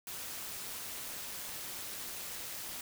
white noise with amplitude modulation, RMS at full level -40 dBFS, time 0.07-2.81 s, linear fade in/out 2 ms, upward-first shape sine, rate 209 Hz, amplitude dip 55%, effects none

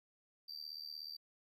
triangle tone with amplitude modulation, 4678 Hz, D8, 8 cents flat, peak -40 dBFS, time 0.48-1.17 s, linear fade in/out 10 ms, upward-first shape sine, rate 76.6 Hz, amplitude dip 90%, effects none

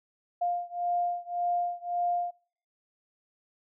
sine beating tone pair, 702 / 703.8 Hz, F5 / F5, +9 / +13 cents, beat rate 1.8 Hz, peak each -30 / -31 dBFS, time 0.41-2.31 s, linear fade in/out 10 ms, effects noise-tail reverb RT60 0.5 s tail -25 dB re dry

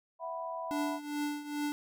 sine chord, E suspended second, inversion none, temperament equal, 659.3 / 740 / 987.8 Hz, E5 / F#5 / B5, 0 / 0 / 0 cents, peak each -39 / -44 / -39 dBFS, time 0.19-1 s, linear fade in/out 50 ms
square tone with tremolo, 293.7 Hz, D4, in tune, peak -31 dBFS, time 0.71-1.72 s, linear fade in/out 0 ms, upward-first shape triangle, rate 2.4 Hz, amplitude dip 80%
effects none

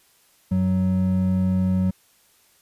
triangle tone pair together, 93.05 / 186.1 Hz, F#2 / F#3, +10 / +10 cents, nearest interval octave, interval 1200 cents, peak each -22 / -17 dBFS, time 0.51-1.91 s, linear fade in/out 10 ms, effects white hiss -59 dBFS RMS until 2.61 s + resampled to 32000 Hz

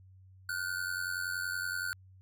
square ring-modulated tone, 1480 Hz, F#6, in tune, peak -31 dBFS, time 0.49-1.93 s, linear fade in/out 0 ms, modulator 45.3 Hz, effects added 94 Hz sine -54 dBFS peak until 2.21 s

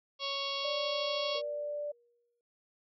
harmonic tone, 554.4 Hz, C#5, in tune, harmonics 1 / 2 / 4 / 5 / 6 / 7 / 8 / 9 / 10, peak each -41 / -40 / -46 / -42 / -38 / -46 / -41 / -48 / -47 dBFS, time 0.19-1.42 s, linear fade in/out 50 ms
sine tone, 587.3 Hz, D5, in tune, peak -34 dBFS, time 0.64-1.92 s, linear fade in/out 10 ms
sine tone with exponential decay, 475.7 Hz, A#4, 35 cents sharp, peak -40 dBFS, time 1.35-2.41 s, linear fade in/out 2 ms, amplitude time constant 230 ms
effects none

